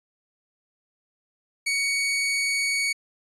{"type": "tone", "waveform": "sawtooth", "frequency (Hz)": 2238, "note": "C#7", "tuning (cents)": 16, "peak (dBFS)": -19, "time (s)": [1.66, 2.93], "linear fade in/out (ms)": 10, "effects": ["resampled to 24000 Hz"]}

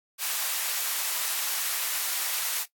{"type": "high-pass noise", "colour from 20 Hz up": "white", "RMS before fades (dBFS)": -29, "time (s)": [0.18, 2.66], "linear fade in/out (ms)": 50, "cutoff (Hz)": 870, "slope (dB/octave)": 12, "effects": ["noise-tail reverb RT60 0.1 s tail -18 dB re dry", "AAC 64 kbps"]}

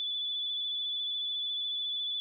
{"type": "tone with vibrato", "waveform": "sine", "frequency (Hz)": 3464, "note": "A7", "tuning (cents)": -28, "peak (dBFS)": -31, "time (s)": [0, 2.2], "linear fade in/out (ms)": 0, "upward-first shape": "sine", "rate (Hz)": 14, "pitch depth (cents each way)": 18, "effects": []}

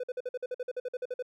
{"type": "tone bursts", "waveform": "triangle", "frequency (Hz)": 500, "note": "B4", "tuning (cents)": 21, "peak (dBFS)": -29, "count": 15, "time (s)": [0, 1.225], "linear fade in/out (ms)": 5, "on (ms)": 35, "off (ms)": 50, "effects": []}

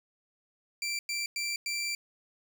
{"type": "tone bursts at uneven times", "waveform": "20% pulse", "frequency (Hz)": 2349, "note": "D7", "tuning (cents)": 0, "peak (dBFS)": -26, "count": 4, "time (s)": [[0.82, 0.99], [1.09, 1.26], [1.36, 1.56], [1.66, 1.95]], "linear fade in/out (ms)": 2, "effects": []}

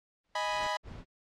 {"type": "noise with exponential growth", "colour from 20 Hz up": "pink", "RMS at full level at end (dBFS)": -41, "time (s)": [0.24, 0.67], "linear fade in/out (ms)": 2, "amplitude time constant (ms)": 92}
{"type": "chord", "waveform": "sawtooth", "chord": "G# minor", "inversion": "second", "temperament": "equal", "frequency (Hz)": [622.3, 830.6, 987.8], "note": ["D#5", "G#5", "B5"], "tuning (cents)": [0, 0, 0], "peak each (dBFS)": [-32, -32, -29], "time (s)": [0.35, 0.77], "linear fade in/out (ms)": 5}
{"type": "noise", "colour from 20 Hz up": "brown", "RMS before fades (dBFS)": -45, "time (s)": [0.83, 1.05], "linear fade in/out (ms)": 50}
{"effects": ["low-pass 5000 Hz 12 dB/octave", "AAC 64 kbps"]}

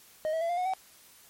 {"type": "tone with pitch steps", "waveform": "triangle", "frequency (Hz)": [622, 646.9, 672.8, 699.8, 727.8, 757], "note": ["D#5", "E5", "E5", "F5", "F#5", "F#5"], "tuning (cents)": [-1, -33, 35, 3, -29, 39], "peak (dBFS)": -25, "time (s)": [0.25, 0.736], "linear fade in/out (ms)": 0, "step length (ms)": 81, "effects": ["white hiss -56 dBFS RMS until 1.29 s", "MP3 64 kbps"]}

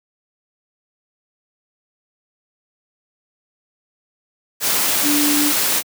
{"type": "tone in noise", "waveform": "sine", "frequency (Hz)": 293.7, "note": "D4", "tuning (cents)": 0, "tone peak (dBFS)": -17, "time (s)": [5.02, 5.53], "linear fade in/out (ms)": 50, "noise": "white", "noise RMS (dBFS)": -18, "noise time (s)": [4.6, 5.83], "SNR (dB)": -2, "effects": ["high-pass 150 Hz 12 dB/octave"]}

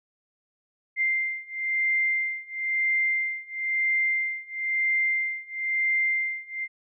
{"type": "beating tone pair", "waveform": "sine", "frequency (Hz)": [2093, 2094], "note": ["C7", "C7"], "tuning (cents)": [0, 1], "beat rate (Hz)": 1, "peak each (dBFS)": [-27, -26], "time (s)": [0.96, 6.68], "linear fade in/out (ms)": 50, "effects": []}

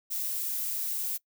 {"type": "noise", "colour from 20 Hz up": "violet", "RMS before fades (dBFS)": -32, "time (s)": [0.1, 1.18], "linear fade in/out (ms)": 20, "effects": ["noise-tail reverb RT60 0.1 s tail -22 dB re dry"]}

